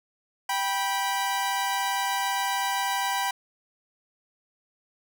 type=tone pair together; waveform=sawtooth; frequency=784 / 978.1 Hz; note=G5 / B5; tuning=0 / -17 cents; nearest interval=major third; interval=383 cents; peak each=-24 dBFS; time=0.49-3.31 s; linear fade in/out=5 ms; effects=none